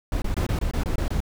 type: noise bursts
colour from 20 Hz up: brown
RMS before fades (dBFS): -24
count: 9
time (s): 0.12-1.204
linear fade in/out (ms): 2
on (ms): 100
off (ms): 23
effects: none